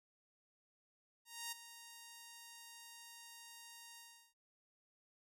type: tone with ADSR envelope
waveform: 5% pulse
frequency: 932.3 Hz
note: A#5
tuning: in tune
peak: -29 dBFS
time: 1.25-4.34 s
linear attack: 270 ms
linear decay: 12 ms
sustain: -13 dB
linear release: 370 ms
effects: none